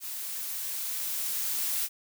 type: noise with level ramp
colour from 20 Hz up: blue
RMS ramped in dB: -37 to -29 dBFS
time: 0-1.89 s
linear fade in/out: 50 ms
effects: none